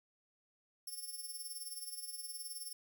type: tone with tremolo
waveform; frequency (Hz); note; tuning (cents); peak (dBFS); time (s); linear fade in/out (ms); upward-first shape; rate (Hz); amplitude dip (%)
5% pulse; 5400; E8; +41; -35; 0.87-2.73; 5; sine; 19; 65
effects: 11-bit